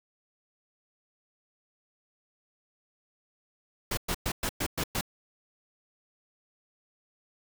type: noise bursts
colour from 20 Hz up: pink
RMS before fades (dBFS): -30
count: 7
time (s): 3.91-5.011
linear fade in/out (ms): 5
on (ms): 63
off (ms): 110
effects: none